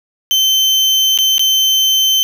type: tone with dropouts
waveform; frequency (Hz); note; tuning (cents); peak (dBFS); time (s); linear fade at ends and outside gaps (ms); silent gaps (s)
35% pulse; 3090; G7; -26; -8; 0.31-2.23; 0; 1.176-1.187 / 1.381-1.394
effects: none